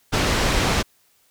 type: low-pass noise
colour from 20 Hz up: pink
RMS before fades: -20 dBFS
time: 0.12-0.83 s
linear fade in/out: 20 ms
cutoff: 6000 Hz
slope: 12 dB/octave
effects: white hiss -61 dBFS RMS until 1.3 s